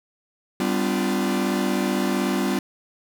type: chord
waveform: 45% pulse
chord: G dominant seventh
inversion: none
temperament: equal with one note detuned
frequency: 196 / 252.3 / 293.7 / 349.2 Hz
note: G3 / B3 / D4 / F4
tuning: 0 / +37 / 0 / 0 cents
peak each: -25 / -26 / -29 / -27 dBFS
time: 0.6-2.59 s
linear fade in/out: 2 ms
effects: none